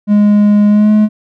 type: tone with pitch glide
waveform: triangle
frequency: 207.2 to 212.7 Hz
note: G#3 to G#3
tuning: -4 to +42 cents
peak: -3 dBFS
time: 0.07-1.09 s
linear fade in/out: 50 ms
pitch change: +46 cents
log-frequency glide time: 0.68-0.91 s
effects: none